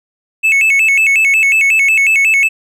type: tone with vibrato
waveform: triangle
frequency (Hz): 2405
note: D7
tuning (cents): +41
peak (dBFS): -6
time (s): 0.43-2.49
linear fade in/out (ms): 20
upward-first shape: square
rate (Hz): 5.5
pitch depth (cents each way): 150
effects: none

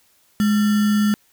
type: tone with sample-and-hold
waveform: sine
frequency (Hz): 209.2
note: G#3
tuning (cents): +13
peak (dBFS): -14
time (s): 0.4-1.14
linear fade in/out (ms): 0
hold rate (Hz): 1575
effects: white hiss -59 dBFS RMS until 1.32 s

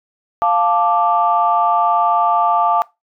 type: chord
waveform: sine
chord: D minor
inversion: first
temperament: equal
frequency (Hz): 698.5 / 880 / 1174.7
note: F5 / A5 / D6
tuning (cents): 0 / 0 / 0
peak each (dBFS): -16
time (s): 0.42-2.82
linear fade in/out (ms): 0
effects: noise-tail reverb RT60 0.2 s tail -20 dB re dry + tanh soft clip ceiling -2 dBFS

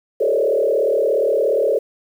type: tone with frequency modulation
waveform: sine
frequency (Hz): 497.2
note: B4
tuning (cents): +12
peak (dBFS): -14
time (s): 0.2-1.79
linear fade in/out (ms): 10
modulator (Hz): 37.1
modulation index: 2.5
effects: 8-bit

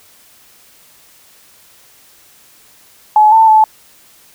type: tone with pitch steps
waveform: sine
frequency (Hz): 853 / 890 / 869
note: G#5 / A5 / A5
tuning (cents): +46 / +20 / -22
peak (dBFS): -4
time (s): 3.16-3.64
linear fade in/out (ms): 2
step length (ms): 160
effects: white hiss -46 dBFS RMS until 4.34 s

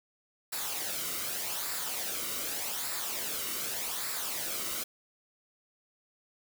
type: noise with flanger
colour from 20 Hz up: white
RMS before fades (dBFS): -35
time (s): 0.52-4.84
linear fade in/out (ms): 10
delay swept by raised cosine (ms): 0.32 to 1.2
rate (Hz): 0.84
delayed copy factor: -0.55
effects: none

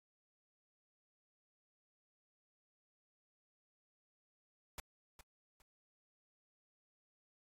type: noise with echo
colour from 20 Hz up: pink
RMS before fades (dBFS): -45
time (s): 4.78-4.8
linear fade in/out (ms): 2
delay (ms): 410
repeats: 2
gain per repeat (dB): -11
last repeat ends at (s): 5.62
effects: AAC 48 kbps

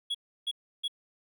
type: tone bursts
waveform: triangle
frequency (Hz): 3348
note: G#7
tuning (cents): +13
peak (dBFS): -27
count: 3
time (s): 0.1-0.881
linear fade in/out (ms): 10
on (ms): 47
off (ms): 320
effects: none

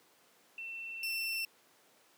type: tone pair in turn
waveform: sine / 30% pulse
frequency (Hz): 2691 / 2691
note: E7 / E7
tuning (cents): +35 / +35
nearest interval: unison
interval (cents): 0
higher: neither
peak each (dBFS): -40 / -31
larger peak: second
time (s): 0.58-1.03 / 1.03-1.45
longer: first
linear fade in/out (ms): 2
effects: pink hiss -65 dBFS RMS until 2.17 s + high-pass 300 Hz 12 dB/octave

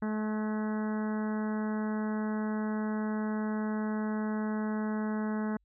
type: harmonic tone with a mistuned harmonic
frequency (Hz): 215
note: A3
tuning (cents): -40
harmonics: 1 / 2 / 3 / 4 / 5 / 6 / 7 / 8 / 9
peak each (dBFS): -30 / -40 / -44 / -44 / -46 / -49 / -47 / -50 / -53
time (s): 0.02-5.57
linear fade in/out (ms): 5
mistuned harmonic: 8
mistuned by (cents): -32
effects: added 50 Hz sine -68 dBFS peak until 5.64 s

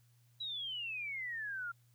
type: exponential sweep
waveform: sine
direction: down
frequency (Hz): 3940 to 1371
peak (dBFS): -38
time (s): 0.4-1.72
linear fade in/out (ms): 10
effects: added 119 Hz sine -65 dBFS peak until 1.94 s + white hiss -75 dBFS RMS until 1.94 s

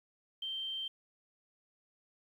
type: tone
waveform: sine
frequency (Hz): 3136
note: G7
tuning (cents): 0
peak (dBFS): -36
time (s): 0.42-0.88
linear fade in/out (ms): 5
effects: 11-bit

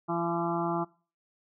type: harmonic tone with a mistuned harmonic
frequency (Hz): 170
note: F3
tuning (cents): -46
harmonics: 1 / 2 / 4 / 5 / 6 / 7 / 8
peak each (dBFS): -34 / -32 / -35 / -35 / -38 / -36 / -42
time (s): 0.08-0.85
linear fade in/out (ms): 20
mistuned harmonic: 7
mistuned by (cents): -15
effects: noise-tail reverb RT60 0.4 s tail -23 dB re dry

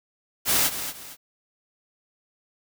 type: noise with echo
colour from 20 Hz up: white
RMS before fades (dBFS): -21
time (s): 0.45-0.71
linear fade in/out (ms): 50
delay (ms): 230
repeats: 2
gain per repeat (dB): -10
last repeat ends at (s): 1.17
effects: none

